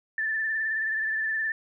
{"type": "tone with vibrato", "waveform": "sine", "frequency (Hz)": 1764, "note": "A6", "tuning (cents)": 4, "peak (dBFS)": -25, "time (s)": [0.18, 1.52], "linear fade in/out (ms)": 2, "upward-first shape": "sine", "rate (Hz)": 19, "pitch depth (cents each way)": 36, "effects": []}